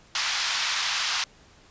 white band-pass noise, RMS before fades -27 dBFS, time 0.15-1.24 s, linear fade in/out 2 ms, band 920 to 5600 Hz, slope 24 dB/octave, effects pink hiss -55 dBFS RMS until 1.7 s + resampled to 16000 Hz

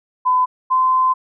sine tone pair in turn, 1010 / 1030.6 Hz, B5 / C6, +39 / -27 cents, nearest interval unison, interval 34 cents, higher second, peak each -12 dBFS, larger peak neither, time 0.25-0.46 / 0.7-1.14 s, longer second, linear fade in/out 20 ms, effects none

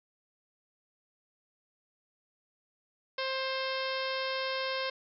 harmonic tone, 528 Hz, C5, 16 cents sharp, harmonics 1 / 2 / 3 / 4 / 5 / 6 / 7 / 8 / 9 / 10, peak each -35 / -38 / -40 / -41 / -42 / -43 / -43 / -44 / -45 / -45 dBFS, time 3.18-4.9 s, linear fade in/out 5 ms, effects none

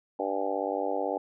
harmonic tone with a mistuned harmonic, 98 Hz, G2, in tune, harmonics 3 / 4 / 5 / 6 / 7 / 8 / 9, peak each -36 / -36 / -33 / -34 / -36 / -35 / -38 dBFS, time 0.19-1.18 s, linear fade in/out 5 ms, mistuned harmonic 9, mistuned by -72 cents, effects none

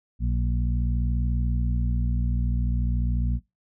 harmonic tone with a mistuned harmonic, 60.4 Hz, B1, 38 cents flat, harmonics 1 / 2 / 3 / 4, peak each -23 / -29 / -33 / -35 dBFS, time 0.19-3.4 s, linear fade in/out 50 ms, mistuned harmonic 4, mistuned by -46 cents, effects noise-tail reverb RT60 0.2 s tail -20 dB re dry

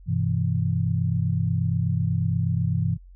sine chord, E minor, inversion first, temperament equal with one note detuned, 98 / 126.21 / 164.81 Hz, G2 / B2 / E3, 0 / +38 / 0 cents, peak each -25 dBFS, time 0.06-2.98 s, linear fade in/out 50 ms, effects added 45 Hz sine -44 dBFS peak until 3.15 s

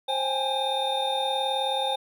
triangle tone cluster, 529 / 800 / 839 / 3640 Hz, C5 / G5 / G#5 / A#7, +19 / +35 / +17 / -42 cents, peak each -28 dBFS, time 0.08-1.96 s, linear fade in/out 10 ms, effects none

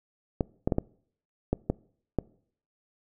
clicks, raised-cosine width 2 ms, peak -11 dBFS, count 7, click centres 0.408 / 0.675 / 0.722 / 0.784 / 1.53 / 1.7 / 2.187 s, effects noise-tail reverb RT60 0.6 s tail -24 dB re dry

